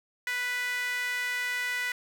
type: tone with high-pass filter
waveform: sawtooth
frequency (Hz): 493.9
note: B4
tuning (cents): 0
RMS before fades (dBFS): -31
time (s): 0.27-1.92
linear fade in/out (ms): 2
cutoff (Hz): 1800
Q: 7.7
effects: none